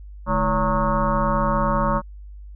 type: tone with frequency modulation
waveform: sine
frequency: 566 Hz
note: C#5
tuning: 36 cents sharp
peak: -17 dBFS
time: 0.26-2.02 s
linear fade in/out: 50 ms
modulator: 177 Hz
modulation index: 3.9
effects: added 50 Hz sine -36 dBFS peak until 2.55 s

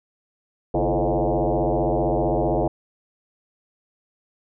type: tone with frequency modulation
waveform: sine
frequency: 135.7 Hz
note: C#3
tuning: 36 cents flat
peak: -18 dBFS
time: 0.74-2.68 s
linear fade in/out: 5 ms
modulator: 95.6 Hz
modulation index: 6.8
effects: none

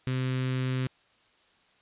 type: tone with notch filter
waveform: sawtooth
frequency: 129.1 Hz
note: C3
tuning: 23 cents flat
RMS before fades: -29 dBFS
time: 0.07-0.87 s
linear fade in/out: 0 ms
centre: 740 Hz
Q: 0.66
effects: white hiss -64 dBFS RMS until 1.81 s + resampled to 8000 Hz

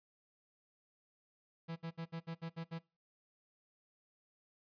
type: tone bursts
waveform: 45% pulse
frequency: 165.2 Hz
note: E3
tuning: 4 cents sharp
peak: -40 dBFS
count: 8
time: 1.68-2.792 s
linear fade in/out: 20 ms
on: 83 ms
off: 64 ms
effects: noise-tail reverb RT60 0.3 s tail -22 dB re dry + resampled to 11025 Hz

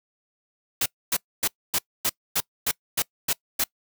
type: noise bursts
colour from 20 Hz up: white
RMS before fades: -23 dBFS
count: 10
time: 0.81-3.64 s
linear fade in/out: 5 ms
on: 49 ms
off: 260 ms
effects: noise-tail reverb RT60 0.1 s tail -24 dB re dry

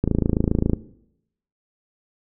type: click train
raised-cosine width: 3 ms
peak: -6 dBFS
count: 20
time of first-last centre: 0.04-0.733 s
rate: 27.4 Hz
effects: noise-tail reverb RT60 0.8 s tail -18 dB re dry

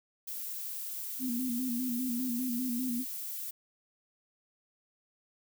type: noise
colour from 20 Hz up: violet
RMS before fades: -39 dBFS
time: 0.27-3.51 s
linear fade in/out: 10 ms
type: tone with vibrato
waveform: sine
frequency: 246.9 Hz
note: B3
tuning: in tune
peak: -31 dBFS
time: 1.19-3.05 s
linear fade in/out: 50 ms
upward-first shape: square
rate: 5 Hz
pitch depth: 63 cents each way
effects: none

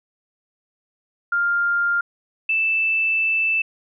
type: tone pair in turn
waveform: sine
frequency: 1400 / 2643 Hz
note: F6 / E7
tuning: +4 / +4 cents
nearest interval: major seventh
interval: 1100 cents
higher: second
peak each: -17 dBFS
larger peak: neither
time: 1.32-2.01 / 2.49-3.62 s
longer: second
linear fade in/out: 5 ms
effects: none

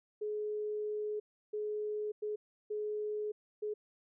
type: tone bursts at uneven times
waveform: sine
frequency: 422.4 Hz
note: G#4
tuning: 29 cents sharp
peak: -34 dBFS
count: 5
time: 0.21-1.2 / 1.53-2.12 / 2.22-2.36 / 2.7-3.32 / 3.62-3.74 s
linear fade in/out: 10 ms
effects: none

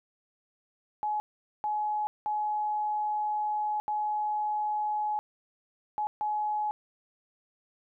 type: tone bursts at uneven times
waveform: sine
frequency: 845 Hz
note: G#5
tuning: 30 cents sharp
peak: -27 dBFS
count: 6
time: 1.03-1.2 / 1.64-2.07 / 2.26-3.8 / 3.88-5.19 / 5.98-6.07 / 6.21-6.71 s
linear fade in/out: 0 ms
effects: none

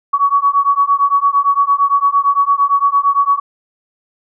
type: beating tone pair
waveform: sine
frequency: 1122 / 1130.8 Hz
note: C#6 / C#6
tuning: +21 / +34 cents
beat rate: 8.8 Hz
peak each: -13 dBFS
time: 0.13-3.4 s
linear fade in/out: 10 ms
effects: none

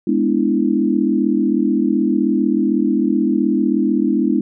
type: chord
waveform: sine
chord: E dominant seventh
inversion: first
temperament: equal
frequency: 207.7 / 246.9 / 293.7 / 329.6 Hz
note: G#3 / B3 / D4 / E4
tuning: 0 / 0 / 0 / 0 cents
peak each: -19 dBFS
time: 0.07-4.41 s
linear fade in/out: 5 ms
effects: none

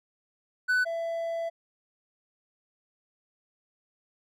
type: tone pair in turn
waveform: triangle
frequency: 1497 / 666.8 Hz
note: F#6 / E5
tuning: +20 / +20 cents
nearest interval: octave + major second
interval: 1400 cents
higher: first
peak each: -20 / -27 dBFS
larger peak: first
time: 0.68-0.85 / 0.85-1.5 s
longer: second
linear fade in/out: 20 ms
effects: none

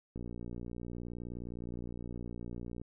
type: click train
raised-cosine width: 3 ms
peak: -30 dBFS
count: 159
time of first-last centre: 0.16-2.815 s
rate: 59.5 Hz
effects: none

